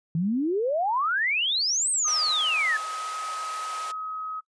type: exponential two-way sweep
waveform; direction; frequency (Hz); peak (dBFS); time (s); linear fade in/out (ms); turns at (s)
sine; up then down; 155.6 to 8600 to 1696; -22; 0.15-2.77; 2; 1.9
type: tone with pitch glide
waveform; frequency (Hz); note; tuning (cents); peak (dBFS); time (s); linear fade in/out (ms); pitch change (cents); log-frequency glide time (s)
sine; 1244.5 to 1269.9; D#6 to D#6; 0 to +35; -30; 2.04-4.41; 20; +35; 2.25-2.63
type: high-pass noise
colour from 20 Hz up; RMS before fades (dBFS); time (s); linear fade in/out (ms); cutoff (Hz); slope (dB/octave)
pink; -39; 2.07-3.92; 10; 610; 24
effects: noise-tail reverb RT60 0.1 s tail -23 dB re dry + resampled to 22050 Hz